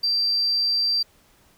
triangle tone, 4699 Hz, D8, in tune, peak -16 dBFS, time 0.03-1.03 s, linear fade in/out 10 ms, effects tanh soft clip ceiling -17 dBFS + pink hiss -58 dBFS RMS until 1.57 s

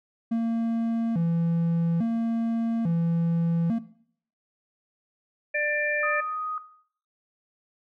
triangle tone with vibrato, 196 Hz, G3, in tune, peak -20 dBFS, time 0.31-3.79 s, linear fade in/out 10 ms, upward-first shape square, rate 0.59 Hz, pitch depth 270 cents each way
harmonic tone, 593 Hz, D5, 17 cents sharp, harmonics 1 / 3 / 4, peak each -29 / -27 / -28 dBFS, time 5.54-6.21 s, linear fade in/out 10 ms
sine tone, 1248 Hz, D#6, 5 cents sharp, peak -27 dBFS, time 6.03-6.58 s, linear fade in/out 2 ms
effects noise-tail reverb RT60 0.6 s tail -17 dB re dry

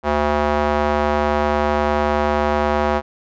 square tone with band-pass filter, 74.1 Hz, D2, 16 cents sharp, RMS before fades -18 dBFS, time 0.03-3.02 s, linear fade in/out 50 ms, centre 820 Hz, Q 1.2, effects resampled to 16000 Hz

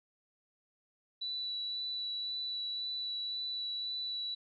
sine tone with vibrato, 3951 Hz, B7, in tune, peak -35 dBFS, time 1.21-4.35 s, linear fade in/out 10 ms, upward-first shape sine, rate 1.9 Hz, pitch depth 10 cents each way, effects none

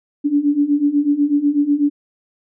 sine beating tone pair, 284.5 / 292.6 Hz, C#4 / D4, +45 / -6 cents, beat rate 8.1 Hz, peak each -18 / -15 dBFS, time 0.24-1.9 s, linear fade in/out 20 ms, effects none

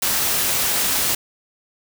white noise, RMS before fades -20 dBFS, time 0.02-1.15 s, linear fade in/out 5 ms, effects none

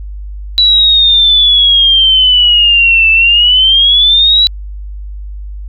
sine exponential two-way sweep, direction down then up, 3951 to 2638 to 3951 Hz, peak -4 dBFS, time 0.58-4.47 s, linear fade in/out 0 ms, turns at 3.11 s, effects added 50 Hz sine -21 dBFS peak until 5.68 s

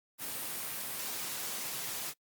white high-pass noise, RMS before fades -38 dBFS, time 0.18-2.14 s, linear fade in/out 50 ms, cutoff 100 Hz, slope 24 dB/octave, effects noise-tail reverb RT60 0.1 s tail -23 dB re dry + Opus 32 kbps

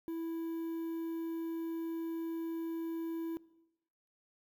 triangle tone with quantisation, 329.6 Hz, E4, in tune, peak -34 dBFS, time 0.08-3.37 s, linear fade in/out 0 ms, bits 10, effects noise-tail reverb RT60 1.0 s tail -21 dB re dry

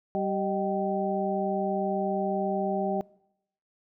harmonic tone with a mistuned harmonic, 193.9 Hz, G3, 19 cents flat, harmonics 1 / 2 / 3 / 4, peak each -31 / -31 / -31 / -31 dBFS, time 0.15-3.01 s, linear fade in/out 0 ms, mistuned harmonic 3, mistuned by +99 cents, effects noise-tail reverb RT60 0.8 s tail -23 dB re dry

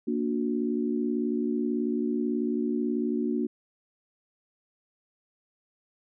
sine chord, Bb augmented, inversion none, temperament just, 233.1 / 291.4 / 364.2 Hz, Bb3 / D4 / F#4, 0 / -13 / -27 cents, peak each -28 / -30 / -31 dBFS, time 0.07-3.47 s, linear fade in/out 10 ms, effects none

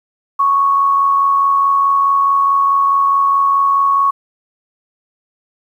sine tone with amplitude modulation, 1108.7 Hz, C#6, in tune, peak -8 dBFS, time 0.39-4.11 s, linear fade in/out 10 ms, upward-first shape sine, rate 84.7 Hz, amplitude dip 35%, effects 8-bit

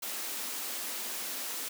white high-pass noise, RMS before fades -37 dBFS, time 0.02-1.69 s, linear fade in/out 10 ms, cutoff 200 Hz, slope 96 dB/octave, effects none

